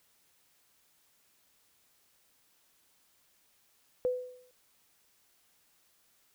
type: tone with exponential decay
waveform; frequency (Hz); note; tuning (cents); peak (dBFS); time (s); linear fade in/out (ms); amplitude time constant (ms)
sine; 501; B4; +25; -24; 4.05-4.51; 0; 100
effects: white hiss -69 dBFS RMS until 6.34 s